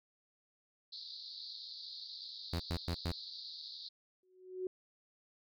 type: band-pass noise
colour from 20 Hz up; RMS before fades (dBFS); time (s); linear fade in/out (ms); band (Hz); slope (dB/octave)
pink; -48; 0.92-3.89; 10; 3800 to 4800; 96
type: tone bursts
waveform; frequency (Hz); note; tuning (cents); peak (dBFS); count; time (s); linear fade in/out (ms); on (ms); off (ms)
sawtooth; 85.1; F2; -44; -30; 4; 2.53-3.116; 0; 64; 110
type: tone with exponential growth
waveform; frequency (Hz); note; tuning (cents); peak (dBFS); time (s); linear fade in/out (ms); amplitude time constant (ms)
sine; 370; F#4; 0; -33; 4.23-4.67; 2; 94
effects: none